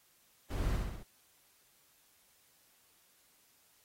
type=noise with echo; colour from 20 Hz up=brown; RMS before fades=-36 dBFS; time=0.5-0.77 s; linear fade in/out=10 ms; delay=66 ms; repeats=4; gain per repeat=-3 dB; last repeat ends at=1.034 s; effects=white hiss -68 dBFS RMS until 3.84 s + AAC 48 kbps